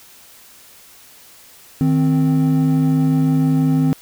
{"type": "tone pair together", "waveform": "triangle", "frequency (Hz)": [155.56, 261.6], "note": ["D#3", "C4"], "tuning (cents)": [0, 0], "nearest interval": "major sixth", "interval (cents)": 900, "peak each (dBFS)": -13, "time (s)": [1.81, 3.93], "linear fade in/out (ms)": 0, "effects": ["tanh soft clip ceiling -4 dBFS", "white hiss -45 dBFS RMS until 4.01 s"]}